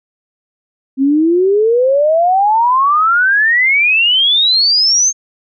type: exponential sweep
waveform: sine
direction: up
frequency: 261.6 to 6470 Hz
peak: -8 dBFS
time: 0.97-5.13 s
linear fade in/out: 50 ms
effects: none